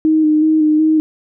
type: tone with vibrato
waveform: sine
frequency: 310 Hz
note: D#4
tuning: 6 cents flat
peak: -9 dBFS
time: 0.05-1 s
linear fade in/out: 0 ms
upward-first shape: square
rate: 2.7 Hz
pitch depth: 21 cents each way
effects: none